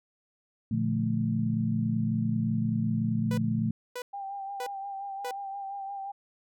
sine chord, Bb major seventh, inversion none, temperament equal, 116.54 / 146.83 / 174.61 / 220 Hz, Bb2 / D3 / F3 / A3, 0 / 0 / 0 / 0 cents, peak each -30 / -34 / -33 / -28 dBFS, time 0.71-3.71 s, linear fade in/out 5 ms
sawtooth tone bursts, 493.9 Hz, B4, in tune, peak -30 dBFS, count 4, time 3.31-5.31 s, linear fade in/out 2 ms, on 65 ms, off 580 ms
sine tone with vibrato, 790 Hz, G5, 13 cents sharp, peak -34 dBFS, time 4.13-6.12 s, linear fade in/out 10 ms, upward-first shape sine, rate 5.7 Hz, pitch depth 31 cents each way
effects none

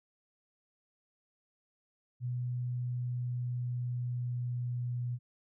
sine tone with pitch glide, 123.47 to 122.19 Hz, B2 to B2, 0 to -18 cents, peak -32 dBFS, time 2.2-5.19 s, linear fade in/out 50 ms, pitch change -18 cents, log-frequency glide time 2.58-5.05 s, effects none

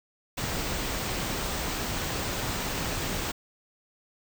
pink band-stop noise, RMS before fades -31 dBFS, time 0.37-3.32 s, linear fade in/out 10 ms, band 9200 to 13000 Hz, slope 96 dB/octave, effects none

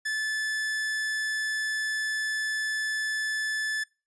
45% pulse tone, 1740 Hz, A6, 20 cents flat, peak -27 dBFS, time 0.05-3.84 s, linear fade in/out 10 ms, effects noise-tail reverb RT60 0.3 s tail -23 dB re dry + resampled to 22050 Hz

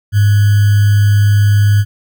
sine tone with sample-and-hold, 102.6 Hz, G#2, 21 cents flat, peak -6 dBFS, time 0.12-1.85 s, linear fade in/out 50 ms, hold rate 1575 Hz, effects none

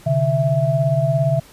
sine tone cluster, 130.9 / 148.2 / 660 Hz, C3 / D3 / E5, +1 / +16 / +2 cents, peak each -19 dBFS, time 0.06-1.4 s, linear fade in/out 10 ms, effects pink hiss -46 dBFS RMS until 1.52 s + resampled to 32000 Hz

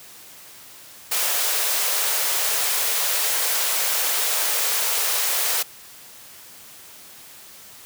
white high-pass noise, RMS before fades -22 dBFS, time 1.11-5.63 s, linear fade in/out 10 ms, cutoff 420 Hz, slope 48 dB/octave, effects white hiss -44 dBFS RMS until 7.85 s + high-pass 60 Hz 12 dB/octave

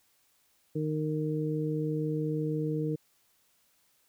harmonic tone, 154 Hz, D#3, 17 cents flat, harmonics 1 / 2 / 3, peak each -31 / -33 / -34 dBFS, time 0.75-2.96 s, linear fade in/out 10 ms, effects white hiss -69 dBFS RMS until 4.08 s

